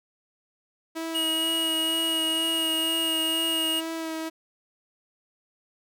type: tone with vibrato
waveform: sawtooth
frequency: 323.6 Hz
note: E4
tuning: 32 cents flat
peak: -26 dBFS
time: 0.95-4.3 s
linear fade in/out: 20 ms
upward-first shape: sine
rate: 2.1 Hz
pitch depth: 18 cents each way
type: tone with pitch glide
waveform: square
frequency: 2893 to 2865 Hz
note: F#7 to F7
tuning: -40 to +44 cents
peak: -25 dBFS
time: 1.14-3.81 s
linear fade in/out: 20 ms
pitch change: -16 cents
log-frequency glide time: 2.05-2.94 s
effects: none